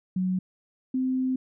sine tone pair in turn, 185 / 258.6 Hz, F#3 / C4, 0 / -20 cents, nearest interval tritone, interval 580 cents, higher second, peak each -23 dBFS, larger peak neither, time 0.16-0.39 / 0.94-1.36 s, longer second, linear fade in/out 5 ms, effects none

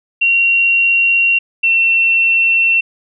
sine tone pair in turn, 2748 / 2705 Hz, F7 / E7, -29 / +44 cents, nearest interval unison, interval 27 cents, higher first, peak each -9 dBFS, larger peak neither, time 0.21-1.39 / 1.63-2.81 s, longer neither, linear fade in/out 10 ms, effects none

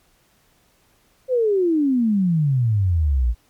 sine exponential sweep, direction down, 529 to 54.7 Hz, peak -15 dBFS, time 1.28-3.35 s, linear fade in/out 50 ms, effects pink hiss -60 dBFS RMS until 3.49 s + MP3 96 kbps

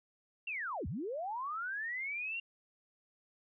sine linear two-way sweep, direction down then up, 2794 to 62.9 to 2794 Hz, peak -36 dBFS, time 0.47-2.4 s, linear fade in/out 5 ms, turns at 0.87 s, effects none

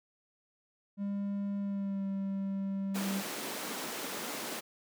triangle tone with pitch glide, 200.5 to 195.24 Hz, G3 to G3, +39 to -7 cents, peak -30 dBFS, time 0.97-3.23 s, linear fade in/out 50 ms, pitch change -46 cents, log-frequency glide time 1.6-2.05 s
pink high-pass noise, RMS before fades -39 dBFS, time 2.94-4.61 s, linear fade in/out 20 ms, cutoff 210 Hz, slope 24 dB/octave
effects none

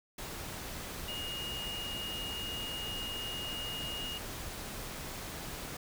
sine tone in noise, 2858 Hz, F7, 39 cents sharp, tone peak -38 dBFS, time 1.08-4.18 s, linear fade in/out 5 ms, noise pink, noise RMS -42 dBFS, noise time 0.18-5.77 s, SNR +1 dB, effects none

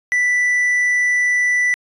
triangle tone, 1975.5 Hz, B6, in tune, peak -12 dBFS, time 0.12-1.74 s, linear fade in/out 0 ms, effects resampled to 24000 Hz

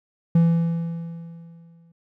triangle tone with exponential decay, 167.3 Hz, E3, 26 cents sharp, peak -10 dBFS, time 0.35-1.92 s, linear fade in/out 5 ms, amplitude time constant 340 ms, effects none

